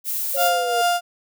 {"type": "noise", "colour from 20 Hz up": "violet", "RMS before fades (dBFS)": -25, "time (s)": [0.04, 0.51], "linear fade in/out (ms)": 50}
{"type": "linear sweep", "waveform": "sine", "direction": "down", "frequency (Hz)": [554.4, 466.2], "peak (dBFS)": -24, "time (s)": [0.34, 0.82], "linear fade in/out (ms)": 10}
{"type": "tone with tremolo", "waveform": "35% pulse", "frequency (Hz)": 701, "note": "F5", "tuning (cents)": 6, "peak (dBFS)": -14, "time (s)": [0.36, 1.01], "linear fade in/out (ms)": 50, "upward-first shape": "triangle", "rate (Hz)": 2.5, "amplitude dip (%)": 60}
{"effects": []}